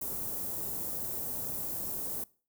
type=band-stop noise; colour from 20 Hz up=white; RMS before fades=-36 dBFS; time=0.01-2.24 s; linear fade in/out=5 ms; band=570 to 13000 Hz; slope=12 dB/octave; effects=noise-tail reverb RT60 0.4 s tail -22 dB re dry